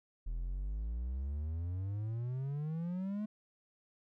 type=exponential sweep; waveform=triangle; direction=up; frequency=39.15 to 215.9 Hz; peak=-33 dBFS; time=0.26-3.26 s; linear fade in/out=10 ms; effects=none